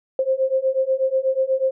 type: beating tone pair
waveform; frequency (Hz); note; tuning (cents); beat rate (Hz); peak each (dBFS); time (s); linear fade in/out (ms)
sine; 523.3 / 531.5; C5 / C5; 0 / +27; 8.2; -21 / -20; 0.19-1.71; 2
effects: none